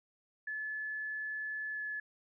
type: tone with pitch glide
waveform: sine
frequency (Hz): 1725 to 1714.1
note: A6 to A6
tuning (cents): -35 to -46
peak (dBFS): -36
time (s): 0.47-2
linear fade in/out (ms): 5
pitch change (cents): -11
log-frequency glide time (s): 1.71-1.8
effects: none